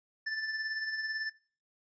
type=tone with tremolo; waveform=square; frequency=1760 Hz; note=A6; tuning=in tune; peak=-32 dBFS; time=0.26-1.3 s; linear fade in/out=10 ms; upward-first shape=sine; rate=18 Hz; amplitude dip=45%; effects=noise-tail reverb RT60 0.4 s tail -19 dB re dry + resampled to 16000 Hz